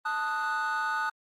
triangle chord, D# diminished, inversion second, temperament equal, 880 / 1244.5 / 1480 Hz, A5 / D#6 / F#6, 0 / 0 / 0 cents, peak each -30 / -29 / -28 dBFS, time 0.05-1.1 s, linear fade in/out 10 ms, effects tanh soft clip ceiling -21 dBFS + Opus 32 kbps

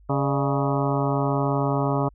harmonic tone with a mistuned harmonic, 138.59 Hz, C#3, in tune, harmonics 1 / 2 / 3 / 4 / 5 / 6 / 7 / 8 / 9, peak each -24 / -27 / -29 / -30 / -31 / -32 / -32 / -33 / -34 dBFS, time 0.09-2.09 s, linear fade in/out 10 ms, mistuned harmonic 4, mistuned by +100 cents, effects added 50 Hz sine -49 dBFS peak until 2.14 s

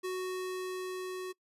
square tone with level ramp, 370 Hz, F#4, in tune, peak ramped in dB -34 to -38 dBFS, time 0.03-1.33 s, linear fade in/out 20 ms, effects noise-tail reverb RT60 0.1 s tail -23 dB re dry + resampled to 32000 Hz

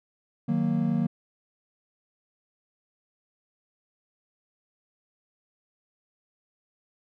triangle chord, D# minor, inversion none, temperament equal, 155.56 / 185 / 233.1 Hz, D#3 / F#3 / A#3, 0 / 0 / 0 cents, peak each -26 / -26 / -24 dBFS, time 0.48-1.07 s, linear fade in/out 10 ms, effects none

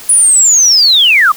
sine linear sweep, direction down, 9956 to 1117 Hz, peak -4 dBFS, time 0.09-1.32 s, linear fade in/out 5 ms, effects white hiss -31 dBFS RMS until 1.36 s

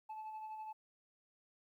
sine tone with tremolo, 868 Hz, A5, 24 cents flat, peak -40 dBFS, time 0.09-0.73 s, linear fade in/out 10 ms, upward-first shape sine, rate 12 Hz, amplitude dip 45%, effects tanh soft clip ceiling -42 dBFS + 13-bit

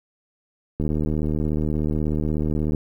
click train, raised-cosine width 3 ms, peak -12 dBFS, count 150, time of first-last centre 0.8-2.748 s, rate 76.5 Hz, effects 9-bit

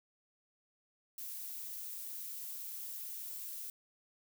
violet noise, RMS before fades -44 dBFS, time 1.18-3.7 s, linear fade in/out 2 ms, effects none

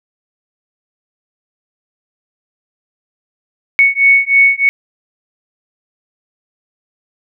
sine beating tone pair, 2217 / 2220.2 Hz, C#7 / C#7, 0 / +2 cents, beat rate 3.2 Hz, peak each -10 dBFS, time 3.79-4.69 s, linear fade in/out 0 ms, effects none

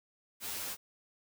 white noise with comb filter, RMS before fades -39 dBFS, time 0.4-0.77 s, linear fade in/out 50 ms, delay 10 ms, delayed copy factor +0.75, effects none

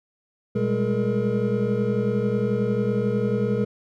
triangle tone cluster, 120.5 / 199.8 / 210.9 / 426.3 / 473.6 Hz, B2 / G3 / G#3 / G#4 / A#4, -42 / +33 / +27 / +45 / +27 cents, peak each -25 dBFS, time 0.55-3.65 s, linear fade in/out 10 ms, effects none

